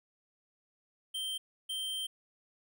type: tone bursts at uneven times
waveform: square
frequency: 3136 Hz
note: G7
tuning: in tune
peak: -35 dBFS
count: 2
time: 1.14-1.38 / 1.69-2.07 s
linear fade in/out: 10 ms
effects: none